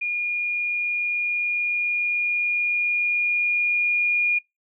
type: tone with level ramp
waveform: sine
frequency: 2429 Hz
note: D#7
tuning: 42 cents flat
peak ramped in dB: -23 to -18 dBFS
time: 0.01-4.39 s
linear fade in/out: 10 ms
effects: noise-tail reverb RT60 0.2 s tail -24 dB re dry